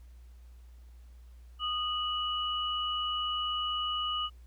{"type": "tone pair together", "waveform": "sine", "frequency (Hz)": [1236, 2940], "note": ["D#6", "F#7"], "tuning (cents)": [-12, -12], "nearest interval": "octave + minor third", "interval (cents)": 1500, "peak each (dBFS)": [-33, -32], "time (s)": [1.59, 4.3], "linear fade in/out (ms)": 50, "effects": ["added 60 Hz sine -49 dBFS peak until 4.46 s", "pink hiss -69 dBFS RMS until 4.46 s"]}